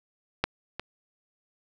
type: clicks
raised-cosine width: 0.3 ms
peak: -7 / -17 dBFS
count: 2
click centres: 0.44 / 0.796 s
effects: none